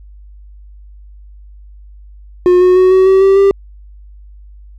triangle tone with pitch steps, 359.3 / 364.9 / 370.7 / 376.5 / 382.4 / 388.4 / 394.5 Hz, F4 / F#4 / F#4 / F#4 / G4 / G4 / G4, +49 / -24 / +3 / +30 / -43 / -16 / +11 cents, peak -3 dBFS, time 2.46-3.51 s, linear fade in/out 0 ms, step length 150 ms, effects added 50 Hz sine -34 dBFS peak until 4.78 s

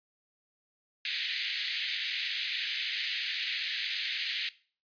white band-pass noise, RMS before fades -34 dBFS, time 1.05-4.49 s, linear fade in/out 2 ms, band 1800 to 4400 Hz, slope 48 dB/octave, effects noise-tail reverb RT60 0.4 s tail -19 dB re dry + resampled to 11025 Hz

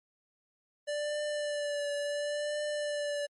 square tone with vibrato, 586 Hz, D5, 4 cents flat, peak -32 dBFS, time 0.87-3.27 s, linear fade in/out 20 ms, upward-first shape triangle, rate 0.71 Hz, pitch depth 30 cents each way, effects MP3 48 kbps

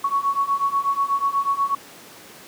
sine beating tone pair, 1108.7 / 1116.9 Hz, C#6 / C#6, 0 / +13 cents, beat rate 8.2 Hz, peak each -23 / -21 dBFS, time 0.04-1.75 s, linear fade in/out 5 ms, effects pink hiss -43 dBFS RMS until 2.47 s + high-pass 200 Hz 12 dB/octave

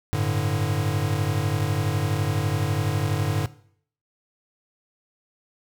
square chord, G suspended second, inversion none, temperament equal, 98 / 110 / 146.83 Hz, G2 / A2 / D3, 0 / 0 / 0 cents, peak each -27 dBFS, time 0.13-3.46 s, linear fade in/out 0 ms, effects noise-tail reverb RT60 0.6 s tail -18 dB re dry

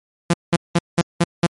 sawtooth tone bursts, 171 Hz, F3, 36 cents flat, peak -8 dBFS, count 6, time 0.3-1.466 s, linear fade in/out 5 ms, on 36 ms, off 190 ms, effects MP3 48 kbps

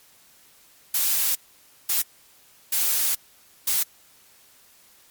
blue noise bursts at uneven times, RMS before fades -22 dBFS, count 4, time 0.94-1.35 / 1.89-2.02 / 2.72-3.15 / 3.67-3.83 s, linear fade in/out 5 ms, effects white hiss -55 dBFS RMS until 5.1 s + MP3 96 kbps

